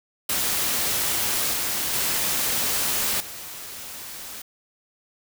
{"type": "noise with level steps", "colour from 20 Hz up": "white", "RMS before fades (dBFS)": [-24, -26, -24, -37], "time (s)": [0.29, 4.42], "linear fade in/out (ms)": 5, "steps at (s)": [1.53, 1.93, 3.2], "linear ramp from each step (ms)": 5, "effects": []}